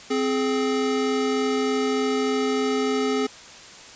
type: tone pair together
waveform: square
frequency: 261.5 / 421.4 Hz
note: C4 / G#4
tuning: -1 / +25 cents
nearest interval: minor sixth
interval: 826 cents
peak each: -25 / -24 dBFS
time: 0.1-3.27 s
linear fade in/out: 10 ms
effects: white hiss -43 dBFS RMS until 3.95 s + resampled to 16000 Hz